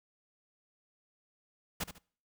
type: noise with echo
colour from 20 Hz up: pink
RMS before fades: -34 dBFS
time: 1.8-1.84 s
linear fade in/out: 10 ms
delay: 73 ms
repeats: 2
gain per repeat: -10 dB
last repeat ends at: 1.986 s
effects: noise-tail reverb RT60 0.5 s tail -24 dB re dry